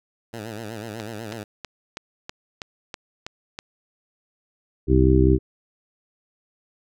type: tone with vibrato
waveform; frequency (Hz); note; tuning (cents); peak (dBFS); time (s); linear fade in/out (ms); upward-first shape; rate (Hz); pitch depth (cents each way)
10% pulse; 110; A2; 0; -24; 0.33-1.44; 10; sine; 8.1; 110
type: click train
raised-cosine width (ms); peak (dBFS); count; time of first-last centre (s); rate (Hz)
0.2; -15; 9; 1-3.589; 3.09
type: harmonic tone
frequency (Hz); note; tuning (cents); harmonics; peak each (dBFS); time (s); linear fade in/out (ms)
64.9; C2; -13; 1 / 2 / 3 / 4 / 5 / 6; -18 / -20 / -28 / -24 / -20 / -20; 4.87-5.39; 50
effects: none